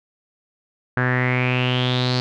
sawtooth tone with low-pass filter sweep, 125.8 Hz, B2, 32 cents sharp, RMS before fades -20 dBFS, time 0.97-2.2 s, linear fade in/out 0 ms, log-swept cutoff 1600 to 4500 Hz, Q 7.1, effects none

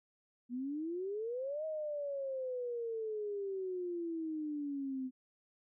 sine exponential two-way sweep, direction up then down, 237.7 to 635 to 254.9 Hz, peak -36 dBFS, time 0.49-5.11 s, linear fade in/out 50 ms, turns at 1.65 s, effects none

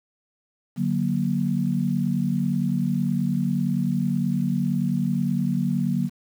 sine chord, D augmented, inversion none, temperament equal with one note detuned, 146.83 / 185 / 235.5 Hz, D3 / F#3 / A#3, 0 / 0 / +18 cents, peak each -26 / -24 / -25 dBFS, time 0.76-6.1 s, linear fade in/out 50 ms, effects 8-bit

